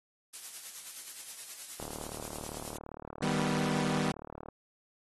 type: noise with tremolo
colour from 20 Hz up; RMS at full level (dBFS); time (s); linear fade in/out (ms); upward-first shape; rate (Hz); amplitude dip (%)
blue; -40; 0.33-2.78; 10; sine; 9.5; 50
type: click train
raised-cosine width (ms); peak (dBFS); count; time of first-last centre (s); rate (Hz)
1; -28; 102; 1.8-4.486; 37.6
type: chord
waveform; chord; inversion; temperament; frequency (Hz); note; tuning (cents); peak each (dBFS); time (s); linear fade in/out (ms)
sawtooth; Eb augmented; none; equal; 155.56 / 196 / 246.9; Eb3 / G3 / B3; 0 / 0 / 0; -29; 3.22-4.12; 5
effects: low-pass 12000 Hz 12 dB/octave + AAC 32 kbps